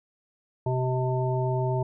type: harmonic tone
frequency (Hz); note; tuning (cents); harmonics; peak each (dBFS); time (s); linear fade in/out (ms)
128; C3; -38; 1 / 3 / 5 / 7; -25 / -30 / -32 / -33; 0.66-1.83; 5
effects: none